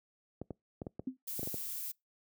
clicks, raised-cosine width 2 ms, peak -26 dBFS, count 9, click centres 0.416 / 0.507 / 0.818 / 0.868 / 0.995 / 1.394 / 1.431 / 1.474 / 1.543 s
sine tone with exponential decay, 258.9 Hz, C4, 18 cents flat, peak -30 dBFS, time 1.07-1.17 s, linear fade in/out 5 ms, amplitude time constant 21 ms
violet noise, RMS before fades -40 dBFS, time 1.27-1.92 s, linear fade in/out 10 ms
effects noise-tail reverb RT60 0.2 s tail -26 dB re dry + high-pass 80 Hz 12 dB/octave

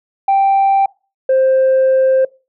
sine tone pair in turn, 784 / 525.8 Hz, G5 / C5, 0 / +8 cents, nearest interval perfect fifth, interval 692 cents, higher first, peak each -7 dBFS, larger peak neither, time 0.28-0.86 / 1.29-2.25 s, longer second, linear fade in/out 5 ms, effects noise-tail reverb RT60 0.3 s tail -23 dB re dry + tanh soft clip ceiling -7 dBFS

